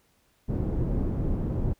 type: low-pass noise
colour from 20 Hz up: pink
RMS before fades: -27 dBFS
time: 0.48-1.74 s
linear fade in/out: 20 ms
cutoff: 310 Hz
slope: 12 dB/octave
effects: pink hiss -67 dBFS RMS until 1.79 s